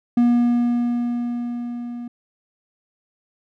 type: tone with level ramp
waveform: triangle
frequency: 240 Hz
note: B3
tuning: 49 cents flat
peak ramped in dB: -10 to -27 dBFS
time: 0.17-2.08 s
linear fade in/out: 5 ms
effects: none